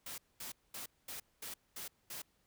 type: noise bursts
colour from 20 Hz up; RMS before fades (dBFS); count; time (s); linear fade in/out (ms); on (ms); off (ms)
white; -45; 7; 0.06-2.22; 5; 120; 220
effects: pink hiss -75 dBFS RMS until 2.46 s